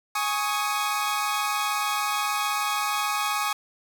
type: chord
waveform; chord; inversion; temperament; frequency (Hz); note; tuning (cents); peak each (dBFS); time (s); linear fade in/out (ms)
sawtooth; Ab suspended fourth; none; equal with one note detuned; 830.6 / 1108.7 / 1255.3; Ab5 / Db6 / Eb6; 0 / 0 / +15; -25; 0.15-3.53; 5
effects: none